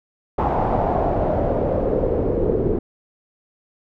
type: noise with low-pass filter sweep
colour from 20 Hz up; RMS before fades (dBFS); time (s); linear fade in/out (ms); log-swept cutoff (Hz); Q
pink; -20; 0.38-2.79; 5; 860 to 400; 3.3
effects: none